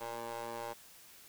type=ring-modulated tone; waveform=20% pulse; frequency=116.54 Hz; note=A#2; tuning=in tune; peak=-32 dBFS; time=0-0.74 s; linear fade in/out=20 ms; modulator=701 Hz; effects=white hiss -57 dBFS RMS until 1.28 s